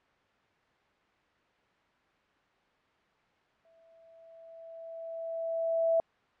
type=tone with exponential growth; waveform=sine; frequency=659.3 Hz; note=E5; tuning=in tune; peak=-22 dBFS; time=3.65-6 s; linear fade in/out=1 ms; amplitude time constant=510 ms; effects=white hiss -67 dBFS RMS until 6.4 s + low-pass 2000 Hz 12 dB/octave